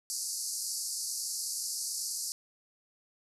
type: band-pass noise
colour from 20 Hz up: pink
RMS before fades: -36 dBFS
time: 0.1-2.32 s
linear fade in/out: 0 ms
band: 4500 to 12000 Hz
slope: 96 dB/octave
effects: none

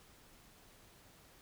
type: silence
effects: pink hiss -62 dBFS RMS until 1.41 s

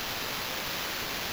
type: noise with sample-and-hold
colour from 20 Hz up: violet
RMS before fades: -34 dBFS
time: 0-1.32 s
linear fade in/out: 0 ms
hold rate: 8820 Hz
effects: none

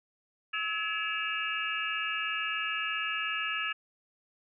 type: tone cluster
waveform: sine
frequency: 1296 / 1693 / 2320 / 2603 / 2819 Hz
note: E6 / G#6 / D7 / E7 / F7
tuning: -30 / +33 / -22 / -22 / +16 cents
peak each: -36 / -35 / -40 / -37 / -36 dBFS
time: 0.53-3.73 s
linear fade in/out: 10 ms
effects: none

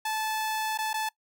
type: tone with dropouts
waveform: sawtooth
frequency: 871 Hz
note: A5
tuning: 18 cents flat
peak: -24 dBFS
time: 0.05-1.09 s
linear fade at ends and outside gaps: 5 ms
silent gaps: 0.776-0.786 / 0.932-0.94 s
effects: noise-tail reverb RT60 0.1 s tail -22 dB re dry

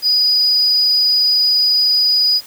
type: tone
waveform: triangle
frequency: 4937 Hz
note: D#8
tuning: 14 cents flat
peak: -8 dBFS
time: 0.02-2.41 s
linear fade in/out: 50 ms
effects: tanh soft clip ceiling -8 dBFS + white hiss -40 dBFS RMS until 2.46 s

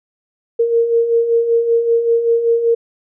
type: beating tone pair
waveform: sine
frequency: 460 / 465.2 Hz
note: A#4 / A#4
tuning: -23 / -4 cents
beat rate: 5.2 Hz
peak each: -20 / -12 dBFS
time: 0.59-2.75 s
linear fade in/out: 10 ms
effects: none

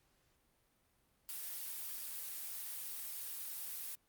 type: noise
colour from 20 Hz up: blue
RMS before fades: -44 dBFS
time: 1.29-3.95 s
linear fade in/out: 0 ms
effects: pink hiss -75 dBFS RMS until 4.08 s + Opus 48 kbps

